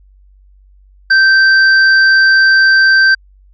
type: tone with hard clipping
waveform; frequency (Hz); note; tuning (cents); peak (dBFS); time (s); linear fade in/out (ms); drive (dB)
sine; 1559; G6; -10; -7; 1.1-3.15; 10; 10
effects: added 48 Hz sine -42 dBFS peak until 3.53 s + resampled to 16000 Hz